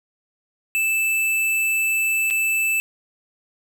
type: tone with dropouts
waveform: square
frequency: 2637 Hz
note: E7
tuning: in tune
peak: -19 dBFS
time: 0.75-2.8 s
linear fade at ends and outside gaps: 0 ms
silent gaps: 2.302-2.308 s
effects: none